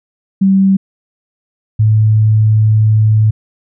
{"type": "tone pair in turn", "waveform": "sine", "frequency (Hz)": [193.2, 108.43], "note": ["G3", "A2"], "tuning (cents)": [-25, -25], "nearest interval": "minor seventh", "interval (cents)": 1000, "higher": "first", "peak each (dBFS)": -6, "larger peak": "neither", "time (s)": [[0.41, 0.77], [1.79, 3.31]], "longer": "second", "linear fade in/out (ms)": 10, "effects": []}